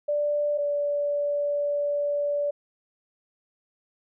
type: tone pair in turn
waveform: sine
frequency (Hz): 587.3 / 579.2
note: D5 / D5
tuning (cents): 0 / -24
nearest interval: unison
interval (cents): 24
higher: first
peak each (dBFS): -22 / -23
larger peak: first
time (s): 0.08-0.58 / 0.58-2.51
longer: second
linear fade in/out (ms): 10
effects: none